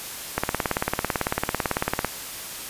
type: click train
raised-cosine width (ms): 0.5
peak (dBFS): -6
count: 31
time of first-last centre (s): 0.38-2.047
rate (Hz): 18
effects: white hiss -35 dBFS RMS until 2.69 s + resampled to 32000 Hz